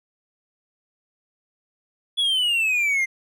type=exponential sweep; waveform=triangle; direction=down; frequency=3422 to 2075 Hz; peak=-17 dBFS; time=2.17-3.06 s; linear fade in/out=20 ms; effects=none